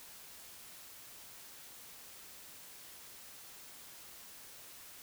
silence, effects white hiss -53 dBFS RMS until 5.02 s

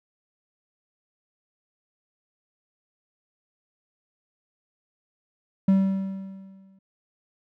triangle tone with exponential decay, 192.9 Hz, G3, 28 cents flat, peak -12 dBFS, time 5.68-6.79 s, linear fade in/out 5 ms, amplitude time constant 240 ms, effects none

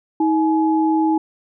sine tone pair together, 318.6 / 846.6 Hz, D#4 / G#5, +41 / +33 cents, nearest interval octave + perfect fourth, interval 1692 cents, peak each -15 / -20 dBFS, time 0.2-1.18 s, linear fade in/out 5 ms, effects none

